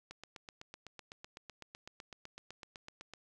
click train, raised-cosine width 0.2 ms, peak -30 dBFS, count 25, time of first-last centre 0.11-3.136 s, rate 7.93 Hz, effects none

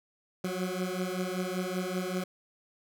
20% pulse beating tone pair, 180.9 / 186.1 Hz, F#3 / F#3, -39 / +10 cents, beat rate 5.2 Hz, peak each -29 dBFS, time 0.44-2.24 s, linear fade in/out 5 ms, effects none

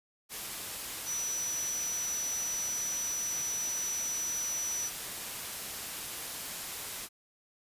sine tone in noise, 5920 Hz, F#8, in tune, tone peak -32 dBFS, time 1.05-4.91 s, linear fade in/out 50 ms, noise white, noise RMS -39 dBFS, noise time 0.29-7.09 s, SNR +4 dB, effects resampled to 32000 Hz

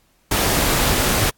pink noise, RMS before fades -18 dBFS, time 0.31-1.3 s, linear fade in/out 5 ms, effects pink hiss -60 dBFS RMS until 1.37 s + AAC 64 kbps

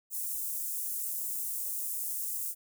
white high-pass noise, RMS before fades -35 dBFS, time 0.1-2.55 s, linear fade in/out 50 ms, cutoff 7900 Hz, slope 24 dB/octave, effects none

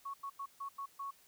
sine tone bursts at uneven times, 1108.7 Hz, C#6, in tune, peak -39 dBFS, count 6, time 0.05-0.14 / 0.23-0.3 / 0.39-0.46 / 0.6-0.69 / 0.78-0.86 / 0.99-1.11 s, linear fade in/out 10 ms, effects white hiss -65 dBFS RMS until 1.27 s

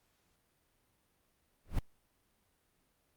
brown noise with exponential growth, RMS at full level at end -26 dBFS, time 1.64-1.79 s, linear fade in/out 5 ms, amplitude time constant 31 ms, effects pink hiss -75 dBFS RMS until 3.16 s + Opus 48 kbps

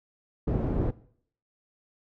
pink low-pass noise, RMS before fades -27 dBFS, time 0.47-0.91 s, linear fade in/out 10 ms, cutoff 430 Hz, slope 12 dB/octave, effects noise-tail reverb RT60 0.6 s tail -19 dB re dry

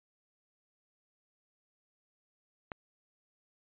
click, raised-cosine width 0.5 ms, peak -23 dBFS, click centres 2.718 s, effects resampled to 8000 Hz

